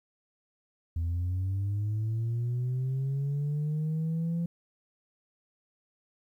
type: linear sweep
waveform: sine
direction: up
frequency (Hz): 82 to 171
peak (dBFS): -25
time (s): 0.96-4.46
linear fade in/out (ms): 5
effects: tanh soft clip ceiling -26 dBFS + 11-bit